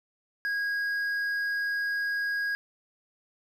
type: tone with hard clipping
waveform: triangle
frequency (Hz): 1643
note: G#6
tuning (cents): -19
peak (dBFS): -28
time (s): 0.45-2.55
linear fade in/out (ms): 0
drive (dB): 7
effects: none